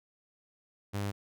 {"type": "tone", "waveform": "sawtooth", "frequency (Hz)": 101, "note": "G#2", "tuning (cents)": -48, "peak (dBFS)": -28, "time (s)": [0.93, 1.12], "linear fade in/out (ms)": 20, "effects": []}